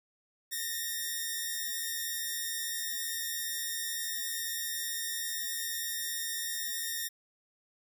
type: tone pair together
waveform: 5% pulse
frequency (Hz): 1799.2 / 1877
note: A6 / A#6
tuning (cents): +38 / +11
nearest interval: minor second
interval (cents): 73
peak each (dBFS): -25 / -26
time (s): 0.51-7.09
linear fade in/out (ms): 20
effects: none